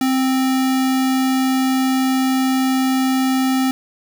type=tone with sample-and-hold; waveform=sine; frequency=261.6 Hz; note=C4; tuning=in tune; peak=-14 dBFS; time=0.01-3.71 s; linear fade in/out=2 ms; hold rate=1050 Hz; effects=none